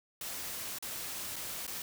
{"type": "noise with dropouts", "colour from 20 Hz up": "white", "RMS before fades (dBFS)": -40, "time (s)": [0.21, 1.82], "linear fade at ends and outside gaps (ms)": 2, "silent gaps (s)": [[0.786, 0.825], [1.359, 1.363], [1.667, 1.677]], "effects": []}